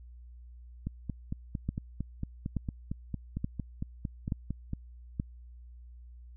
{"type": "two click trains", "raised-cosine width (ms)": 5, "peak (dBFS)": [-21, -18], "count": [18, 5], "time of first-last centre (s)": [[0.87, 4.734], [1.69, 5.199]], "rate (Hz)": [4.4, 1.14], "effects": ["added 60 Hz sine -47 dBFS peak until 6.36 s"]}